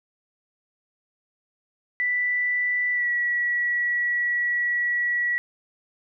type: tone with pitch glide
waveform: sine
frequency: 1975.5 to 1933.7 Hz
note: B6 to B6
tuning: 0 to -37 cents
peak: -21 dBFS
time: 2-5.38 s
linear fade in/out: 0 ms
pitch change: -37 cents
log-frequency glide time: 2.92-3.09 s
effects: none